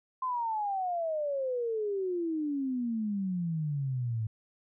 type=exponential sweep; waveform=sine; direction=down; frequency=1046.5 to 107.5 Hz; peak=-29 dBFS; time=0.22-4.27 s; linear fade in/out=5 ms; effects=none